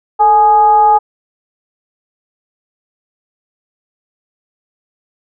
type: tone with frequency modulation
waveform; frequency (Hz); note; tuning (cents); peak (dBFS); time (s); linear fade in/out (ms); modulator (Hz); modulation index
sine; 839; G#5; +17; -5; 0.19-0.99; 20; 397; 0.41
effects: none